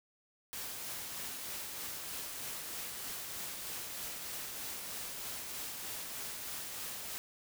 white noise with tremolo, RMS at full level -41 dBFS, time 0.53-7.18 s, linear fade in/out 0 ms, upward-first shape triangle, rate 3.2 Hz, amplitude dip 30%, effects none

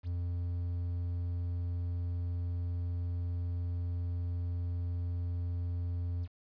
triangle tone with quantisation, 87.31 Hz, F2, in tune, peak -30 dBFS, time 0.03-6.28 s, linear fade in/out 50 ms, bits 10, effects resampled to 11025 Hz

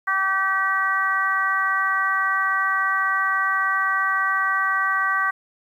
harmonic tone, 385.2 Hz, G4, 30 cents flat, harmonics 2 / 3 / 4 / 5, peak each -32 / -22 / -23 / -25 dBFS, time 0.07-5.31 s, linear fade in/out 10 ms, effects 9-bit

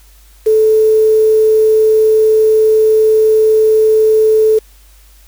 sine tone with quantisation, 435.9 Hz, A4, 16 cents flat, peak -6 dBFS, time 0.46-4.59 s, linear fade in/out 10 ms, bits 5, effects added 50 Hz sine -41 dBFS peak until 5.27 s + white hiss -48 dBFS RMS until 5.27 s

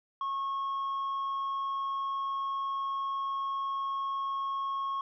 sine tone with tanh clipping, 1093 Hz, C#6, 25 cents flat, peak -31 dBFS, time 0.21-5.01 s, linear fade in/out 2 ms, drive 2 dB, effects none

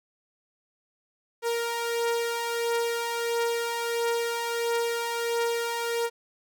sawtooth beating tone pair, 466.2 / 467.7 Hz, A#4 / A#4, 0 / +6 cents, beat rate 1.5 Hz, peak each -29 / -23 dBFS, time 1.42-6.1 s, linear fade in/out 50 ms, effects none

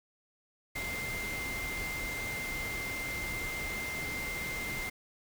sine tone in noise, 2093 Hz, C7, in tune, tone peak -36 dBFS, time 0.75-4.9 s, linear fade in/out 10 ms, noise pink, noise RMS -40 dBFS, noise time 0.75-4.9 s, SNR +1 dB, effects none

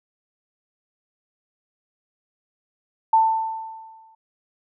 sine tone with exponential decay, 890 Hz, A5, 20 cents sharp, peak -11 dBFS, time 3.13-4.15 s, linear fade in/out 5 ms, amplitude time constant 220 ms, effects none

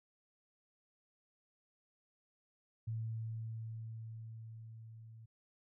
sine tone with level ramp, 112.2 Hz, A2, 34 cents sharp, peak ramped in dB -36 to -52 dBFS, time 2.87-5.26 s, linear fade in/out 10 ms, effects none

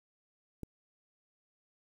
click, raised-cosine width 3 ms, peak -27 dBFS, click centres 0.633 s, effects 9-bit

